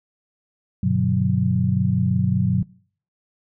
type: chord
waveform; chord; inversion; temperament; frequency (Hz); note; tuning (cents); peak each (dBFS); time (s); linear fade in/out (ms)
sine; G major seventh; none; equal; 98 / 123.47 / 146.83 / 185; G2 / B2 / D3 / F#3; 0 / 0 / 0 / 0; -23 / -22 / -26 / -20; 0.83-2.63; 5
effects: noise-tail reverb RT60 0.5 s tail -22 dB re dry